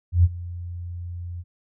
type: tone with ADSR envelope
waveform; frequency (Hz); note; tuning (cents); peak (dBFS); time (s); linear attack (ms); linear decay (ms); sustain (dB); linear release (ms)
sine; 87.31; F2; 0; -10; 0.12-1.44; 120; 38; -20; 40
effects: none